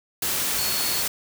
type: tone in noise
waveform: sine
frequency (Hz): 4385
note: C#8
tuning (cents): -20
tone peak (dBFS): -29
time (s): 0.58-1.02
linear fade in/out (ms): 5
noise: white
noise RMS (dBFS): -25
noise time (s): 0.22-1.08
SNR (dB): -7
effects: none